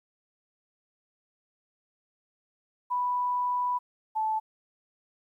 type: tone pair in turn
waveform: sine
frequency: 987 / 872.6 Hz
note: B5 / A5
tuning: -1 / -15 cents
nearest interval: major second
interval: 214 cents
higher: first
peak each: -25 dBFS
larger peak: neither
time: 2.9-3.79 / 4.15-4.4 s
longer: first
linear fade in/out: 20 ms
effects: 11-bit